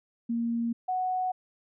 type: tone pair in turn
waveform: sine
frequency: 233.1 / 740 Hz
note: A#3 / F#5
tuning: 0 / 0 cents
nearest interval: octave + minor sixth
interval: 2000 cents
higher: second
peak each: -26 dBFS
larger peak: neither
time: 0.29-0.73 / 0.88-1.32 s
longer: neither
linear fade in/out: 10 ms
effects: none